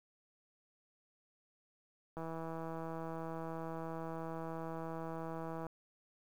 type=click train; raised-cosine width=1 ms; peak=-30 dBFS; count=571; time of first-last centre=2.17-5.667 s; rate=163 Hz; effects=10-bit